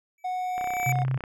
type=tone with exponential growth; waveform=square; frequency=2300 Hz; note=D7; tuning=37 cents flat; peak=-25 dBFS; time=0.18-0.92 s; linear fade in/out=2 ms; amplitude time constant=160 ms
type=tone with pitch glide; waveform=triangle; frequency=735 to 726.6 Hz; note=F#5 to F#5; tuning=-12 to -32 cents; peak=-25 dBFS; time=0.24-1.04 s; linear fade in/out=10 ms; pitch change=-20 cents; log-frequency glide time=0.36-0.86 s
type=click train; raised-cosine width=0.5 ms; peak=-22 dBFS; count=22; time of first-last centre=0.58-1.238 s; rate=31.9 Hz
type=tone; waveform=sine; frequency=130.81 Hz; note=C3; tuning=in tune; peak=-23 dBFS; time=0.86-1.18 s; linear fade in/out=10 ms
effects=none